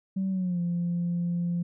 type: tone with pitch glide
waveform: sine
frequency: 191.2 to 173.32 Hz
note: G3 to F3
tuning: -43 to -13 cents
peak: -24 dBFS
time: 0.16-1.63 s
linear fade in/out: 10 ms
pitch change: -170 cents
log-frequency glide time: 0.3-0.6 s
effects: tanh soft clip ceiling -22 dBFS

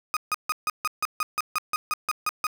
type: tone bursts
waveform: 35% pulse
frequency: 1244.5 Hz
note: D#6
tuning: in tune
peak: -21 dBFS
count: 14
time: 0.14-2.468 s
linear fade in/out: 0 ms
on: 27 ms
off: 150 ms
effects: none

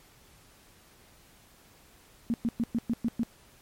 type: tone bursts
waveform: sine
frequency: 233.1 Hz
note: A#3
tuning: in tune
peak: -24 dBFS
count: 7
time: 2.3-3.233 s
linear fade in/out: 0 ms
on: 39 ms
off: 110 ms
effects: pink hiss -58 dBFS RMS until 3.61 s + MP3 64 kbps

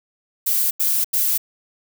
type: noise bursts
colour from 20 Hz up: violet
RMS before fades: -19 dBFS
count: 3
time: 0.46-1.38 s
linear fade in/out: 10 ms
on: 250 ms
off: 85 ms
effects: none

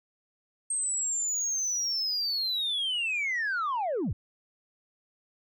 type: linear sweep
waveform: sine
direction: down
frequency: 8430 to 59.3 Hz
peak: -25 dBFS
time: 0.7-4.13 s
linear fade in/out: 5 ms
effects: tanh soft clip ceiling -25 dBFS

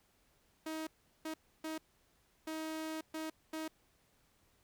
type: tone bursts at uneven times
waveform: sawtooth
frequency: 316.3 Hz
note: D#4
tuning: 29 cents sharp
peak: -35 dBFS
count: 6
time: 0.66-0.87 / 1.25-1.34 / 1.64-1.78 / 2.47-3.01 / 3.14-3.3 / 3.53-3.68 s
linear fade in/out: 5 ms
effects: pink hiss -72 dBFS RMS until 4.63 s

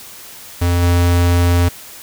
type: tone with level steps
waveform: square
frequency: 87.31 Hz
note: F2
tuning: in tune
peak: -13 / -11 dBFS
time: 0.61-1.69 s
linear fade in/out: 10 ms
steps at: 0.82 s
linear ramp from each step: 10 ms
effects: white hiss -36 dBFS RMS until 2.02 s

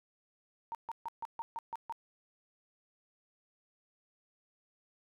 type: tone bursts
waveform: sine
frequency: 920 Hz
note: A#5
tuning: 23 cents flat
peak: -36 dBFS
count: 8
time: 0.72-1.924 s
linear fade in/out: 0 ms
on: 28 ms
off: 140 ms
effects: 13-bit

